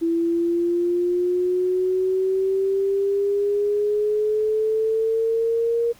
sine exponential sweep, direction up, 331.9 to 470 Hz, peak -18 dBFS, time 0.01-5.93 s, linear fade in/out 20 ms, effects pink hiss -52 dBFS RMS until 5.99 s

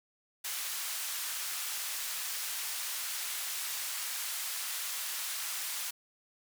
white band-pass noise, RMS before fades -37 dBFS, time 0.44-5.91 s, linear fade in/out 10 ms, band 1100 to 16000 Hz, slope 12 dB/octave, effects none

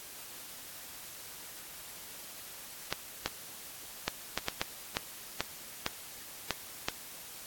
clicks, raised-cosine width 0.2 ms, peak -12 dBFS, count 11, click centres 2.926 / 3.26 / 4.08 / 4.376 / 4.484 / 4.615 / 4.969 / 5.406 / 5.864 / 6.507 / 6.885 s, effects white hiss -47 dBFS RMS until 7.46 s + AAC 64 kbps

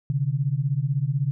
sine beating tone pair, 130.81 / 146.81 Hz, C3 / D3, 0 / 0 cents, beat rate 16 Hz, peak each -24 dBFS, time 0.1-1.31 s, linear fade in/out 0 ms, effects none

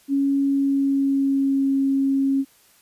sine tone with pitch glide, 277.2 to 272.3 Hz, C#4 to C#4, 0 to -31 cents, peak -17 dBFS, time 0.08-2.45 s, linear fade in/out 50 ms, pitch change -31 cents, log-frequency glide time 0.4-1.75 s, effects white hiss -56 dBFS RMS until 2.81 s + resampled to 32000 Hz

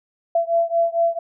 sine beating tone pair, 672 / 676.4 Hz, E5 / E5, +33 / +44 cents, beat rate 4.4 Hz, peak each -19 / -20 dBFS, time 0.35-1.19 s, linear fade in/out 5 ms, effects none

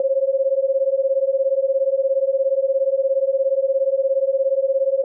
sine beating tone pair, 531 / 548 Hz, C5 / C#5, +25 / -20 cents, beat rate 17 Hz, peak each -19 / -19 dBFS, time 0-5.04 s, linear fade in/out 2 ms, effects none

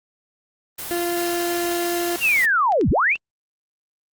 white noise, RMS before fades -31 dBFS, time 0.78-2.46 s, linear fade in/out 10 ms
30% pulse tone, 346.5 Hz, F4, 14 cents flat, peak -19 dBFS, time 0.91-2.16 s, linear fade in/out 0 ms
clicks, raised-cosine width 0.2 ms, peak -20 dBFS, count 5, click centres 1.717 / 2.369 / 2.722 / 2.812 / 3.156 s
sine linear two-way sweep, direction down then up, 2859 to 38.61 to 2859 Hz, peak -15 dBFS, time 2.2-3.17 s, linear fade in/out 50 ms, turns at 2.9 s
effects Opus 24 kbps

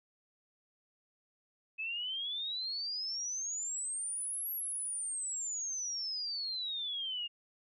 sine exponential two-way sweep, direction up then down, 2565 to 11710 to 2807 Hz, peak -35 dBFS, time 1.78-7.28 s, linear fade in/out 20 ms, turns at 4.52 s, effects none

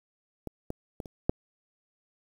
clicks, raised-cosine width 2 ms, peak -22 / -20 / -22 / -30 / -9 dBFS, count 5, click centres 0.473 / 0.704 / 1.002 / 1.058 / 1.295 s, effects 8-bit

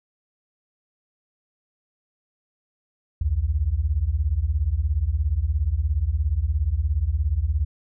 sine beating tone pair, 64.3 / 81.3 Hz, C2 / E2, -30 / -23 cents, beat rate 17 Hz, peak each -23 / -22 dBFS, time 3.21-7.65 s, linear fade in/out 5 ms, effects none

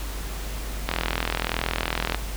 click train, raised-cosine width 0.3 ms, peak -7 dBFS, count 53, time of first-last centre 0.89-2.146 s, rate 41.4 Hz, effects added 50 Hz sine -30 dBFS peak until 2.36 s + pink hiss -37 dBFS RMS until 2.36 s

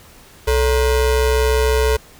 square ring-modulated tone, 251 Hz, B3, 28 cents sharp, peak -11 dBFS, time 0.47-1.97 s, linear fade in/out 10 ms, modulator 188 Hz, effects pink hiss -45 dBFS RMS until 2.19 s

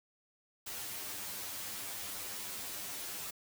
white noise with comb filter, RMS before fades -42 dBFS, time 0.66-3.31 s, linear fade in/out 10 ms, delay 10 ms, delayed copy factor +1, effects none

